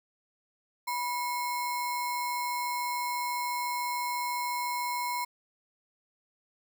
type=tone with sample-and-hold; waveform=sine; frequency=977 Hz; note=B5; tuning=19 cents flat; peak=-29 dBFS; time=0.87-5.25 s; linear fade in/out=10 ms; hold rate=3150 Hz; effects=none